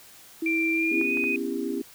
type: tone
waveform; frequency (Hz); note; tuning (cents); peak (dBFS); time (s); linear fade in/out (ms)
sine; 325.8; E4; -20; -25; 0.42-1.02; 5
type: tone with pitch glide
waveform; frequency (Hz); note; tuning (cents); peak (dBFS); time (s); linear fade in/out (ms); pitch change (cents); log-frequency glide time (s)
sine; 2360 to 2495; D7 to D#7; +8 to +4; -24; 0.46-1.36; 2; +96; 0.72-1.14
type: chord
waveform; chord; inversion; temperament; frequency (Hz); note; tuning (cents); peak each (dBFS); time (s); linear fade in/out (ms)
sine; C# half-diminished seventh; third; just; 249.5 / 277.2 / 332.6 / 399.1; B3 / C#4 / E4 / G4; +18 / 0 / +16 / +31; -32; 0.91-1.82; 10
type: clicks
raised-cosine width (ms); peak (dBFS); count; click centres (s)
0.5; -25; 3; 1.013 / 1.172 / 1.24
effects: white hiss -50 dBFS RMS until 1.94 s